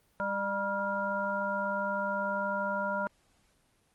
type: harmonic tone with a mistuned harmonic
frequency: 199.9 Hz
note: G3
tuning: 34 cents sharp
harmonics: 1 / 3 / 5 / 7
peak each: -38 / -34 / -34 / -34 dBFS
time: 0.2-3.07 s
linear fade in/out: 0 ms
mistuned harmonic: 5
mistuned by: -58 cents
effects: pink hiss -69 dBFS RMS until 3.94 s + Opus 24 kbps